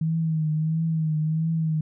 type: tone with vibrato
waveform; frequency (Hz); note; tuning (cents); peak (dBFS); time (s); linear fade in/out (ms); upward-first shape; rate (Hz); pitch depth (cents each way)
sine; 158.6; D#3; +33; -21; 0.01-1.81; 5; triangle; 1.5; 59
effects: none